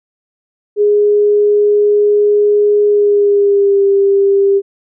sine tone with pitch glide, 414.3 to 396.3 Hz, G#4 to G4, -4 to +19 cents, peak -7 dBFS, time 0.76-4.62 s, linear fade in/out 50 ms, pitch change -77 cents, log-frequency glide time 2.87-3.84 s, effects none

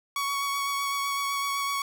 sawtooth tone with vibrato, 1119 Hz, C#6, 16 cents sharp, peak -23 dBFS, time 0.16-1.82 s, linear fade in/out 2 ms, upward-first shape sine, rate 7.9 Hz, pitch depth 14 cents each way, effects none

